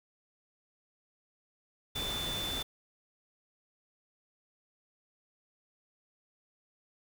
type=tone in noise; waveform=sine; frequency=3520 Hz; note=A7; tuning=in tune; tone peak=-35 dBFS; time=1.95-2.63 s; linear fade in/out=10 ms; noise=pink; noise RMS=-39 dBFS; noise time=1.95-2.63 s; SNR=+1 dB; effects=none